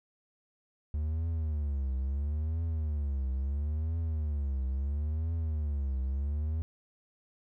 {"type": "tone with vibrato", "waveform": "triangle", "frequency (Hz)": 73.5, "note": "D2", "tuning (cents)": 2, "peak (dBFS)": -27, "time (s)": [0.94, 6.62], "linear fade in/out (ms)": 0, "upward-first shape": "triangle", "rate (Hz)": 0.74, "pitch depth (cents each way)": 220, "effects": []}